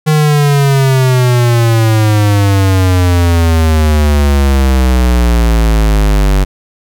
square exponential sweep, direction down, 155.56 to 47.71 Hz, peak -7 dBFS, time 0.06-6.45 s, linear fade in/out 20 ms, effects none

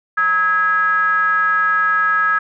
triangle ring-modulated tone, 185 Hz, F#3, in tune, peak -8 dBFS, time 0.17-2.39 s, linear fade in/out 10 ms, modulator 1470 Hz, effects none

